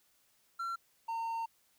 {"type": "tone pair in turn", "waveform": "triangle", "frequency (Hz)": [1361, 912.8], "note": ["F6", "A#5"], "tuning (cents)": [-45, -37], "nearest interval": "perfect fifth", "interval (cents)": 692, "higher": "first", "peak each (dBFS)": [-33, -32], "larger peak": "second", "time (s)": [[0.59, 0.76], [1.08, 1.46]], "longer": "second", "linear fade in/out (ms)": 10, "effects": ["white hiss -71 dBFS RMS until 1.78 s"]}